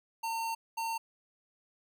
square tone bursts at uneven times, 909 Hz, A#5, 44 cents flat, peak -33 dBFS, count 2, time 0.23-0.55 / 0.77-0.98 s, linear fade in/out 10 ms, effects none

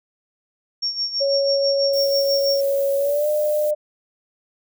sine tone with tremolo, 5510 Hz, F8, 24 cents flat, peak -19 dBFS, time 0.82-2.61 s, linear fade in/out 10 ms, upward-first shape sine, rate 6.1 Hz, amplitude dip 70%
sine tone with pitch glide, 554.4 to 601.1 Hz, C#5 to D5, 0 to +40 cents, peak -17 dBFS, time 1.2-3.75 s, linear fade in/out 20 ms, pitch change +140 cents, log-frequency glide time 2.97-3.28 s
violet noise, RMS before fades -35 dBFS, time 1.93-3.71 s, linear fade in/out 5 ms
effects none

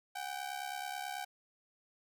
sawtooth ring-modulated tone, 770 Hz, G5, 31 cents flat, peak -32 dBFS, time 0.15-1.25 s, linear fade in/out 10 ms, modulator 34.6 Hz, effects none

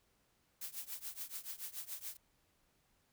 blue noise with tremolo, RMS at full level -42 dBFS, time 0.61-2.17 s, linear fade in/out 5 ms, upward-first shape triangle, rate 7 Hz, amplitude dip 95%, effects pink hiss -75 dBFS RMS until 3.12 s

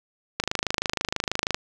click train, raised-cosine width 0.2 ms, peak -6 dBFS, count 31, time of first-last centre 0.4-1.545 s, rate 26.2 Hz, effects none

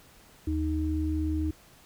sine tone pair together, 77.78 / 311.1 Hz, D#2 / D#4, 0 / 0 cents, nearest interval 2 octaves, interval 2400 cents, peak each -28 / -29 dBFS, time 0.47-1.51 s, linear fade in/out 5 ms, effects pink hiss -56 dBFS RMS until 1.85 s

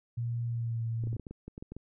sine tone with pitch glide, 118.1 to 114.47 Hz, A#2 to A#2, +23 to -31 cents, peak -30 dBFS, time 0.17-1.17 s, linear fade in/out 10 ms, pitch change -54 cents, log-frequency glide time 0.46-0.83 s
clicks, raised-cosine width 3 ms, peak -29 dBFS, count 12, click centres 1.038 / 1.072 / 1.13 / 1.165 / 1.197 / 1.268 / 1.31 / 1.48 / 1.579 / 1.625 / 1.72 / 1.766 s
effects none

